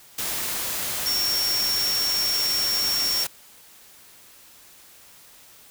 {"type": "tone in noise", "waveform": "sine", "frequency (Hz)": 5500, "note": "F8", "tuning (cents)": -27, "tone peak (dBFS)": -22, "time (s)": [1.06, 3.24], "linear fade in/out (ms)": 5, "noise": "white", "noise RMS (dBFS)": -28, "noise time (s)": [0.18, 3.27], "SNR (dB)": 3, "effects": ["white hiss -50 dBFS RMS until 5.7 s"]}